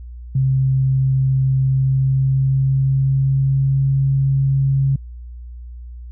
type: tone with pitch glide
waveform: sine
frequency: 132.9 to 136.24 Hz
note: C3 to C#3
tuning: +27 to -30 cents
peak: -13 dBFS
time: 0.35-4.96 s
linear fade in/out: 5 ms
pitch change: +43 cents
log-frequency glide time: 1.61-3.9 s
effects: added 60 Hz sine -31 dBFS peak until 6.11 s